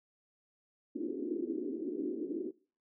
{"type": "band-pass noise", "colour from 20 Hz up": "pink", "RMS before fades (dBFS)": -37, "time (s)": [0.95, 2.51], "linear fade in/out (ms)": 10, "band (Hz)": [270, 380], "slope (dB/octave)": 48, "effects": ["noise-tail reverb RT60 0.4 s tail -21 dB re dry"]}